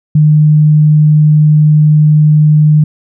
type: tone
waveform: sine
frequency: 152 Hz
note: D#3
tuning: 40 cents flat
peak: -3 dBFS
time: 0.15-2.84 s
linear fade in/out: 5 ms
effects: none

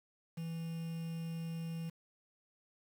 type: tone with quantisation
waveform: triangle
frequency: 164.8 Hz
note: E3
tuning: in tune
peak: -36 dBFS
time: 0.37-1.9 s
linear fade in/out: 10 ms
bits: 9
effects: none

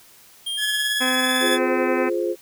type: tone with pitch glide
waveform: square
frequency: 3210 to 3460 Hz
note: G7 to A7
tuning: +40 to -30 cents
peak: -25 dBFS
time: 0.46-1.57 s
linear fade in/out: 10 ms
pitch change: +130 cents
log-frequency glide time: 0.71-1.32 s
type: tone with tremolo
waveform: sawtooth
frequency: 1700 Hz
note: G#6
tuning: 40 cents sharp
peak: -17 dBFS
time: 0.57-1.59 s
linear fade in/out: 50 ms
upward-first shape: triangle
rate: 18 Hz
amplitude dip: 45%
type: harmonic tone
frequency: 256.7 Hz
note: C4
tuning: 33 cents flat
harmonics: 1 / 2 / 3 / 4 / 5 / 6 / 7 / 8 / 9 / 10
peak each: -25 / -28 / -30 / -31 / -32 / -33 / -33 / -34 / -35 / -35 dBFS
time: 1-2.1 s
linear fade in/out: 20 ms
type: chord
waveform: sine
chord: F minor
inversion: none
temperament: just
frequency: 349.2 / 419.1 / 523.8 Hz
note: F4 / Ab4 / C5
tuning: 0 / +16 / +2 cents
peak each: -23 / -26 / -26 dBFS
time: 1.4-2.36 s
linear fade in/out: 50 ms
effects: white hiss -50 dBFS RMS until 2.41 s

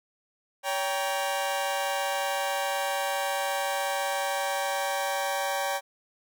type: chord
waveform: sawtooth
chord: G diminished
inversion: second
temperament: just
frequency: 564.5 / 784 / 940.8 Hz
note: Db5 / G5 / Bb5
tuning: +31 / 0 / +16 cents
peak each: -27 / -26 / -31 dBFS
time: 0.63-5.81 s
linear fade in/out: 50 ms
effects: none

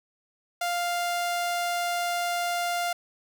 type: tone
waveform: sawtooth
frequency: 699 Hz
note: F5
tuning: 1 cent sharp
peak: -22 dBFS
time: 0.61-2.93 s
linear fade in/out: 5 ms
effects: none

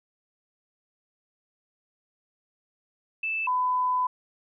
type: tone pair in turn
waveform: sine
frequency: 2637 / 1003.3 Hz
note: E7 / B5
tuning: 0 / +27 cents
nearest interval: octave + perfect fourth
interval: 1673 cents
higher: first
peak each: -26 / -22 dBFS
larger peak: second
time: 3.23-3.47 / 3.47-4.07 s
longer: second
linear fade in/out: 5 ms
effects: none

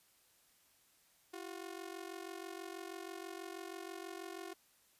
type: ring-modulated tone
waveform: sawtooth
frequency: 360 Hz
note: F#4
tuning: 47 cents flat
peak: -38 dBFS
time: 1.33-4.54 s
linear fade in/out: 10 ms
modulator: 23.1 Hz
effects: white hiss -70 dBFS RMS until 4.99 s + resampled to 32000 Hz

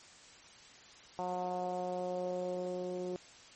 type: tone with low-pass filter sweep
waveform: 10% pulse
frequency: 180.9 Hz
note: F#3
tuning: 39 cents flat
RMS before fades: -37 dBFS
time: 1.19-3.16 s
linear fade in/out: 0 ms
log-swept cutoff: 830 to 420 Hz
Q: 3.3
effects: white hiss -56 dBFS RMS until 3.55 s + MP3 32 kbps

